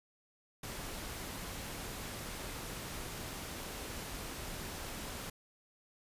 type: noise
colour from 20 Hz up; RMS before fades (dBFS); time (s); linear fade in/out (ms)
pink; -43; 0.63-5.3; 5
effects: resampled to 32000 Hz